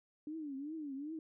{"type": "tone with vibrato", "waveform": "sine", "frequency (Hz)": 293.7, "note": "D4", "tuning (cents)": 0, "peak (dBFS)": -40, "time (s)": [0.27, 1.19], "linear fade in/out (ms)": 2, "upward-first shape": "triangle", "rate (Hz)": 2.6, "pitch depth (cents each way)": 190, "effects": []}